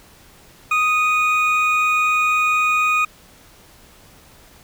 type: tone pair together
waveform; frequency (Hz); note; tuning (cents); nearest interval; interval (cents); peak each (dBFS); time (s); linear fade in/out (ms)
triangle; 1248 / 2474; D#6 / D#7; +5 / -10; octave; 1185; -16; 0.71-3.05; 5
effects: pink hiss -48 dBFS RMS until 4.63 s